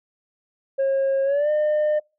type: tone with pitch glide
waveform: sine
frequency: 542 to 604.9 Hz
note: C#5 to D#5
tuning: -39 to -49 cents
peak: -15 dBFS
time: 0.78-2 s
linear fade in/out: 20 ms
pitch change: +190 cents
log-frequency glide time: 1.24-1.5 s
effects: noise-tail reverb RT60 0.3 s tail -26 dB re dry + tanh soft clip ceiling -17 dBFS